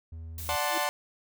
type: tone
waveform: triangle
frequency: 81.4 Hz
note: E2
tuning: 21 cents flat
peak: -36 dBFS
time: 0.12-0.56 s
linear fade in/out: 5 ms
type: noise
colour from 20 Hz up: blue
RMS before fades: -40 dBFS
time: 0.38-0.84 s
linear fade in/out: 2 ms
type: chord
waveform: sawtooth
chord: D dominant seventh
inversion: none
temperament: equal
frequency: 587.3 / 740 / 880 / 1046.5 Hz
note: D5 / F#5 / A5 / C6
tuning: 0 / 0 / 0 / 0 cents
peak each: -29 dBFS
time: 0.49-0.89 s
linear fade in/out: 0 ms
type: tone with exponential growth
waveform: sine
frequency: 329.6 Hz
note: E4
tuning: in tune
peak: -31 dBFS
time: 0.66-0.78 s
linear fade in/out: 5 ms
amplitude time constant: 25 ms
effects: none